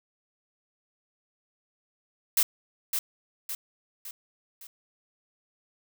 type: noise with echo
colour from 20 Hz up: blue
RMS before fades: -22 dBFS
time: 2.37-2.43 s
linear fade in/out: 2 ms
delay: 560 ms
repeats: 4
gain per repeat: -6 dB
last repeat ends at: 4.67 s
effects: none